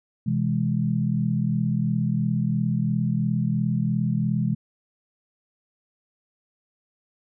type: chord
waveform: sine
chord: C augmented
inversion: none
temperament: equal with one note detuned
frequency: 127.83 / 164.81 / 207.7 Hz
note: C3 / E3 / G#3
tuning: -40 / 0 / 0 cents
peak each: -25 dBFS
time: 0.26-4.55 s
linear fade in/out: 10 ms
effects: none